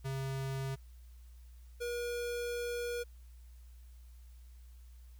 square tone pair in turn, 134.6 / 479.7 Hz, C3 / A#4, +49 / +50 cents, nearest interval octave + minor seventh, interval 2201 cents, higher second, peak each -36 / -36 dBFS, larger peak neither, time 0.04-0.76 / 1.8-3.04 s, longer second, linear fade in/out 20 ms, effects added 60 Hz sine -51 dBFS peak until 5.19 s + white hiss -70 dBFS RMS until 5.19 s

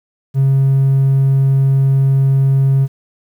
triangle tone, 135.6 Hz, C#3, 38 cents flat, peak -6 dBFS, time 0.34-2.88 s, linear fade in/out 50 ms, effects tanh soft clip ceiling -4 dBFS + 8-bit

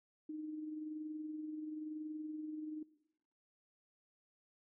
sine tone with amplitude modulation, 308 Hz, D#4, 17 cents flat, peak -40 dBFS, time 0.29-2.83 s, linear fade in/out 5 ms, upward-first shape sine, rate 21 Hz, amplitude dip 40%, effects noise-tail reverb RT60 0.9 s tail -20 dB re dry

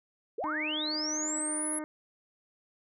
sine linear sweep, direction up, 376.8 to 11000 Hz, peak -31 dBFS, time 0.38-1.79 s, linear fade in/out 5 ms
harmonic tone, 306 Hz, D#4, 29 cents flat, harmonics 1 / 2 / 3 / 4 / 5 / 6 / 7, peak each -36 / -42 / -46 / -48 / -50 / -52 / -53 dBFS, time 0.44-1.84 s, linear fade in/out 0 ms
effects none

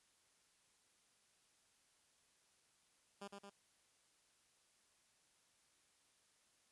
10% pulse tone with echo, 200 Hz, G3, 35 cents sharp, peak -40 dBFS, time 3.21-3.28 s, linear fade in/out 10 ms, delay 110 ms, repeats 2, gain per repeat -3 dB, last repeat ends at 3.5 s, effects white hiss -75 dBFS RMS until 6.71 s + resampled to 24000 Hz

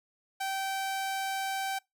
sawtooth tone, 775 Hz, G5, 20 cents flat, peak -27 dBFS, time 0.4-1.79 s, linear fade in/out 10 ms, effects noise-tail reverb RT60 0.2 s tail -25 dB re dry

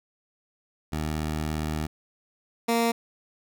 15% pulse tone pair in turn, 77.3 / 232.1 Hz, D#2 / A#3, -11 / -7 cents, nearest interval octave + perfect fifth, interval 1904 cents, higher second, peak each -21 / -15 dBFS, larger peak second, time 0.92-1.87 / 2.68-2.92 s, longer first, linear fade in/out 10 ms, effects none

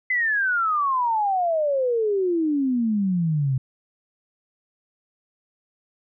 sine exponential sweep, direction down, 2049 to 127.2 Hz, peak -19 dBFS, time 0.1-3.58 s, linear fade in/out 5 ms, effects none

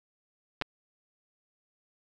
clicks, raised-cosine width 0.3 ms, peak -14 / -15 dBFS, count 2, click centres 0.614 / 0.621 s, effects none

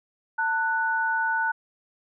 sine tone pair together, 894.8 / 1480 Hz, A5 / F#6, +29 / 0 cents, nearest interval major sixth, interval 871 cents, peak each -26 / -24 dBFS, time 0.38-1.52 s, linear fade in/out 10 ms, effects none

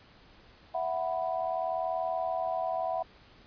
sine chord, E suspended second, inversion none, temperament equal, 659.3 / 740 / 987.8 Hz, E5 / F#5 / B5, 0 / 0 / 0 cents, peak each -32 / -32 / -38 dBFS, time 0.74-3.03 s, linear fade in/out 10 ms, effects pink hiss -57 dBFS RMS until 3.46 s + resampled to 11025 Hz

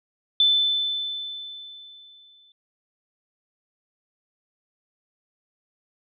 sine tone with exponential decay, 3520 Hz, A7, in tune, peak -14 dBFS, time 0.4-2.52 s, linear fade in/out 2 ms, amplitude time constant 460 ms, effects none

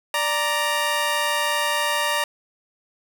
15% pulse tone pair together, 588.1 / 932.3 Hz, D5 / A#5, +2 / 0 cents, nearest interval minor sixth, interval 798 cents, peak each -18 / -16 dBFS, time 0.14-2.24 s, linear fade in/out 2 ms, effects none

